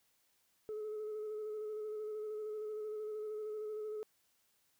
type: tone with vibrato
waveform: sine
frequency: 427.7 Hz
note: A4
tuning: 49 cents flat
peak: -37 dBFS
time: 0.69-4.03 s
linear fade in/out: 0 ms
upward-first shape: square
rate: 13 Hz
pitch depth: 20 cents each way
effects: tanh soft clip ceiling -37 dBFS + white hiss -75 dBFS RMS until 4.79 s